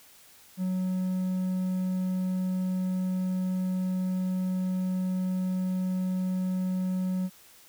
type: tone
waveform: triangle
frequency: 185 Hz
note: F#3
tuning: in tune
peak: -24 dBFS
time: 0.57-7.3 s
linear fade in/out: 50 ms
effects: white hiss -55 dBFS RMS until 7.68 s